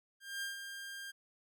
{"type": "tone with ADSR envelope", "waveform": "sawtooth", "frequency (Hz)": 1600, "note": "G6", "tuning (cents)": 35, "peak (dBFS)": -33, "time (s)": [0.2, 1.12], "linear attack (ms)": 220, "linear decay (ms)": 140, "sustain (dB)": -7, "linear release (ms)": 20, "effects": []}